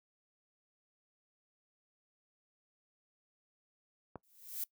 click, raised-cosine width 1 ms, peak -29 dBFS, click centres 4.157 s
violet noise with exponential growth, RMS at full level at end -35 dBFS, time 4.23-4.64 s, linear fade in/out 5 ms, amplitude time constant 87 ms
effects noise-tail reverb RT60 0.1 s tail -22 dB re dry + high-pass 80 Hz 12 dB/octave

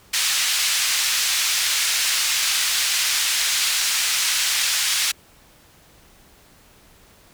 white band-pass noise, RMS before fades -21 dBFS, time 0.13-5.12 s, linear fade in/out 10 ms, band 1800 to 6700 Hz, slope 12 dB/octave, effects pink hiss -52 dBFS RMS until 7.33 s

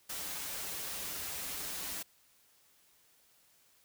white noise with comb filter, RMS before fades -40 dBFS, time 0.09-2.03 s, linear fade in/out 10 ms, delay 8.4 ms, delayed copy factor -0.6, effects white hiss -67 dBFS RMS until 3.84 s

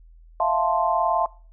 sine chord, F major seventh, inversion third, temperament equal, 659.3 / 698.5 / 880 / 1046.5 Hz, E5 / F5 / A5 / C6, 0 / 0 / 0 / 0 cents, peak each -24 dBFS, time 0.4-1.26 s, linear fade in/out 2 ms, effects noise-tail reverb RT60 0.4 s tail -22 dB re dry + added 41 Hz sine -46 dBFS peak until 1.52 s

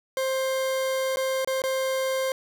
40% pulse tone with dropouts, 527 Hz, C5, 12 cents sharp, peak -23 dBFS, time 0.17-2.32 s, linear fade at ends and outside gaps 1 ms, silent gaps 1.16-1.17 / 1.447-1.474 / 1.619-1.638 s, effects none

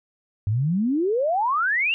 sine exponential sweep, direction up, 97.3 to 2866 Hz, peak -19 dBFS, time 0.47-1.94 s, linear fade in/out 0 ms, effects none

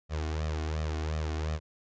sawtooth tone with flanger, 77.78 Hz, D#2, in tune, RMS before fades -32 dBFS, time 0.09-1.6 s, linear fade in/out 50 ms, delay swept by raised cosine 1.6 to 2.8 ms, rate 2.8 Hz, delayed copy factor +0.75, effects resampled to 16000 Hz

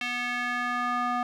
square tone with band-pass filter sweep, 244.5 Hz, B3, 17 cents flat, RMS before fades -29 dBFS, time 0.01-1.23 s, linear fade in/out 2 ms, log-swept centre 2500 to 1000 Hz, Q 2.5, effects none

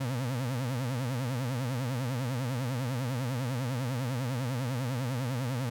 35% pulse tone with vibrato, 126.5 Hz, B2, 42 cents sharp, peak -28 dBFS, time 0-5.7 s, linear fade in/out 10 ms, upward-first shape triangle, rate 10 Hz, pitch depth 180 cents each way, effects none

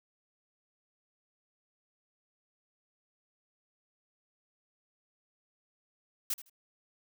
blue noise with echo, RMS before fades -32 dBFS, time 6.3-6.34 s, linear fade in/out 5 ms, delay 79 ms, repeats 2, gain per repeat -15 dB, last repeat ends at 6.498 s, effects none

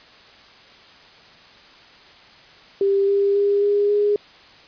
sine tone with pitch steps, 395.2 / 399.6 / 404 / 408.4 / 412.9 Hz, G4 / G4 / G#4 / G#4 / G#4, +14 / +33 / -48 / -29 / -10 cents, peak -15 dBFS, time 2.81-4.16 s, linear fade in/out 2 ms, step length 270 ms, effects white hiss -47 dBFS RMS until 4.67 s + resampled to 11025 Hz

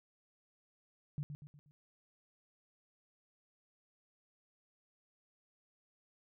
sine tone with echo, 146.4 Hz, D3, 5 cents flat, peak -35 dBFS, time 1.18-1.23 s, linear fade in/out 0 ms, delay 120 ms, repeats 4, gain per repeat -7 dB, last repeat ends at 1.71 s, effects none

